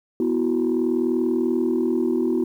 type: chord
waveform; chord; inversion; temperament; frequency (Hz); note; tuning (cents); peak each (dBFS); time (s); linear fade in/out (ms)
sine; B suspended fourth; none; equal; 246.9 / 329.6 / 370; B3 / E4 / F#4; 0 / 0 / 0; -22; 0.2-2.44; 2
effects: tanh soft clip ceiling -13 dBFS + 9-bit